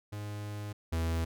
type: tone pair in turn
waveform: 45% pulse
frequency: 103.9 / 82.18 Hz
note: G#2 / E2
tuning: +1 / -5 cents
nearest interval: major third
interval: 406 cents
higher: first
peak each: -37 / -29 dBFS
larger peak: second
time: 0.12-0.73 / 0.92-1.25 s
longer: first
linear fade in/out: 10 ms
effects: none